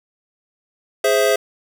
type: chord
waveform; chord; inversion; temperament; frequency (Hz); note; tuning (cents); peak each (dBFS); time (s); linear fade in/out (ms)
square; Ab augmented; none; equal; 415.3 / 523.3 / 659.3; Ab4 / C5 / E5; 0 / 0 / 0; -19; 1.04-1.36; 5
effects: none